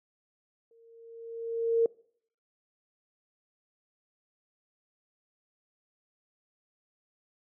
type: tone with exponential growth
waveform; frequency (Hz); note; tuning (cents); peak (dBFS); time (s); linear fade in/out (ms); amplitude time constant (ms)
sine; 459.6; A#4; -25; -19; 0.71-1.86; 2; 250
effects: noise-tail reverb RT60 0.6 s tail -24 dB re dry